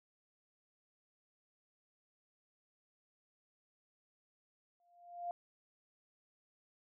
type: tone with exponential growth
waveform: sine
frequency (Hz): 698.5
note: F5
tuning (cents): 0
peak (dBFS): -35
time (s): 4.8-5.31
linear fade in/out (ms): 1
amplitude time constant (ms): 110
effects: none